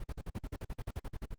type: noise bursts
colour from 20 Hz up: brown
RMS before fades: -38 dBFS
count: 16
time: 0-1.344 s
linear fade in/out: 5 ms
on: 39 ms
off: 48 ms
effects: Opus 32 kbps